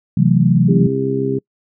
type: chord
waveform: sine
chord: F# half-diminished seventh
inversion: second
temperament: equal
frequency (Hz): 130.81 / 164.81 / 185 / 220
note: C3 / E3 / F#3 / A3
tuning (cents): 0 / 0 / 0 / 0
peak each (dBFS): -15 / -14 / -14 / -19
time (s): 0.17-0.87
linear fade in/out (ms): 5
type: harmonic tone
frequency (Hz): 66.8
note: C2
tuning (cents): +36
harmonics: 2 / 3 / 4 / 5 / 6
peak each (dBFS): -22 / -27 / -21 / -28 / -19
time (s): 0.68-1.39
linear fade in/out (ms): 10
effects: noise-tail reverb RT60 0.1 s tail -26 dB re dry